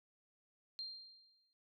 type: tone with exponential decay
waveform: sine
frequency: 4186 Hz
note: C8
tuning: in tune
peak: -40 dBFS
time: 0.79-1.53 s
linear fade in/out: 0 ms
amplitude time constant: 160 ms
effects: none